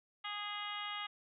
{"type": "harmonic tone", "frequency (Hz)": 413, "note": "G#4", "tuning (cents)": -10, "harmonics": [2, 3, 4, 5, 6, 7, 8, 9], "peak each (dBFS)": [-48, -44, -51, -46, -55, -46, -47, -53], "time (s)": [0.24, 1.07], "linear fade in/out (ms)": 10, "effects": []}